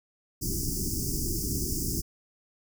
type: band-stop noise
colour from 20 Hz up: pink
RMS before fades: -30 dBFS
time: 0.41-2.02 s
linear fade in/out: 20 ms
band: 400 to 4900 Hz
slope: 96 dB/octave
effects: none